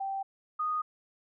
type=tone pair in turn; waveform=sine; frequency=780 / 1238.2 Hz; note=G5 / D#6; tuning=-9 / -9 cents; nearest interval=minor sixth; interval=800 cents; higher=second; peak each=-31 / -28 dBFS; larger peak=second; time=0-0.23 / 0.59-0.82 s; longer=neither; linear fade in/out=10 ms; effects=none